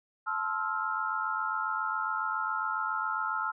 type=chord; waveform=sine; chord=F major seventh; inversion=first; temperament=just; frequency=873.1 / 1047.7 / 1309.6 / 1396.9 Hz; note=A5 / C6 / E6 / F6; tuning=-14 / +2 / -12 / 0 cents; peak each=-36 / -38 / -33 / -33 dBFS; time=0.26-3.52 s; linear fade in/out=20 ms; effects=none